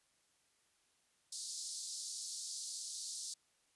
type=band-pass noise; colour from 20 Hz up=pink; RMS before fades=-45 dBFS; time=1.32-3.34 s; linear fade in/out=5 ms; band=4200 to 10000 Hz; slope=48 dB/octave; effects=white hiss -75 dBFS RMS until 3.75 s + resampled to 24000 Hz